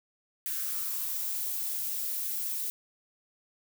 violet noise with high-pass filter sweep, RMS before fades -33 dBFS, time 0.46-2.7 s, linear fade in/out 0 ms, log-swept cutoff 1600 to 250 Hz, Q 4.5, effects none

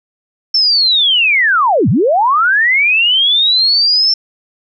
sine linear two-way sweep, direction down then up, 5400 to 91.5 to 5400 Hz, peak -8 dBFS, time 0.54-4.14 s, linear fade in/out 5 ms, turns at 1.89 s, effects none

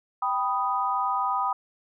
sine chord, G augmented, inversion none, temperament equal, 784 / 987.8 / 1244.5 Hz, G5 / B5 / D#6, 0 / 0 / 0 cents, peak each -29 / -27 / -27 dBFS, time 0.22-1.53 s, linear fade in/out 5 ms, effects none

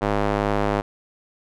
square tone with band-pass filter, 51.3 Hz, G#1, 21 cents flat, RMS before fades -22 dBFS, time 0.01-0.82 s, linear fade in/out 20 ms, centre 710 Hz, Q 0.8, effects none

